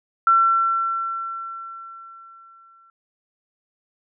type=tone with exponential decay; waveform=sine; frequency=1350 Hz; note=E6; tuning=41 cents sharp; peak=-11 dBFS; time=0.27-2.9 s; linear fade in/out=2 ms; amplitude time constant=570 ms; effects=none

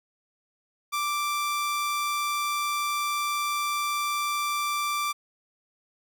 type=tone; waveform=sawtooth; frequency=1174.7 Hz; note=D6; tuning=in tune; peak=-22 dBFS; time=0.92-5.13 s; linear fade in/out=20 ms; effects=none

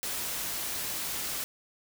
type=noise; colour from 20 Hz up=white; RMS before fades=-34 dBFS; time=0.03-1.44 s; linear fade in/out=0 ms; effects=none

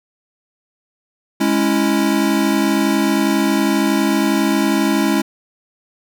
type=chord; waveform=square; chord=C# minor; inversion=second; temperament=equal; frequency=207.7 / 277.2 / 329.6 Hz; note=G#3 / C#4 / E4; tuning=0 / 0 / 0 cents; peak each=-19 dBFS; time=1.4-5.22 s; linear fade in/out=10 ms; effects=none

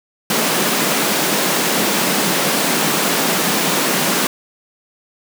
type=high-pass noise; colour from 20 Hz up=pink; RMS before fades=-17 dBFS; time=0.3-4.27 s; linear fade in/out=2 ms; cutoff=160 Hz; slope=48 dB/octave; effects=none

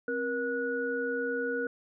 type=tone cluster; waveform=sine; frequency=264.4 / 475.1 / 1464 Hz; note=C4 / A#4 / F#6; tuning=+18 / +33 / -19 cents; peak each=-36 / -31 / -34 dBFS; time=0.08-1.67 s; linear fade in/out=2 ms; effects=none

